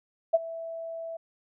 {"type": "tone with ADSR envelope", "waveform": "sine", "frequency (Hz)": 659.3, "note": "E5", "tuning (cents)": 0, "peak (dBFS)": -15, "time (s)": [0.33, 1.17], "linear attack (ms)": 16, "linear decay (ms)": 30, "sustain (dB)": -19, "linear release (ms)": 7, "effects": []}